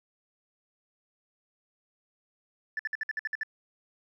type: tone bursts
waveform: sine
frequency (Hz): 1752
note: A6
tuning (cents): -8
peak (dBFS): -27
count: 9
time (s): 2.77-3.433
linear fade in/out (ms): 2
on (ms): 23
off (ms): 57
effects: tanh soft clip ceiling -26 dBFS + 11-bit